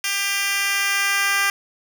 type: tone with high-pass filter sweep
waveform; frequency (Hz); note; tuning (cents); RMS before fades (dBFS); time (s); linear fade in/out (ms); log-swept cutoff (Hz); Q
10% pulse; 397.7; G4; +25; -21; 0.04-1.5; 2; 2800 to 1500; 1.1
effects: none